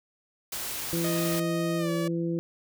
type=noise; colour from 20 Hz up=white; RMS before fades=-34 dBFS; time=0.52-1.4 s; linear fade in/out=5 ms
type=harmonic tone; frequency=168.4 Hz; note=E3; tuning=37 cents sharp; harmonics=1 / 2 / 3; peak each=-29 / -29 / -37 dBFS; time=0.93-2.39 s; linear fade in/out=0 ms
type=tone with pitch glide; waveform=sawtooth; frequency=622.3 to 574 Hz; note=D#5 to D5; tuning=0 to -40 cents; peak=-28 dBFS; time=1.04-2.08 s; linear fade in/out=5 ms; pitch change=-140 cents; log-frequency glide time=1.78-1.9 s
effects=none